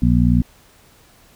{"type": "harmonic tone", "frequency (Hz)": 60, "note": "B1", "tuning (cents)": -49, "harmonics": [1, 2, 3, 4], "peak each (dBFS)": [-17, -17, -17, -17], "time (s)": [0.02, 0.42], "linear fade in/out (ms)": 5, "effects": ["pink hiss -51 dBFS RMS until 1.35 s"]}